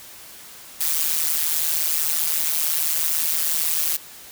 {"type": "noise with amplitude modulation", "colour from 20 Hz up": "blue", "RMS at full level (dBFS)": -18, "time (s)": [0.8, 3.97], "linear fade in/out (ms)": 10, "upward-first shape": "sine", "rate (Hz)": 158, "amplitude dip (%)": 95, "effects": ["white hiss -42 dBFS RMS until 4.31 s"]}